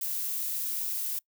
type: noise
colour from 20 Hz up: violet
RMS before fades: -32 dBFS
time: 0.01-1.19 s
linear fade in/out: 5 ms
effects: noise-tail reverb RT60 0.1 s tail -24 dB re dry